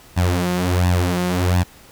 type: tone with flanger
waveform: sawtooth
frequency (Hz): 89.5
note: F2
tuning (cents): +43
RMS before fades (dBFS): -18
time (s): 0.16-1.64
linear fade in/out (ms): 20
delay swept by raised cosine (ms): 1.1 to 5.7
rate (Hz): 1.4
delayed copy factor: +0.75
effects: pink hiss -46 dBFS RMS until 1.91 s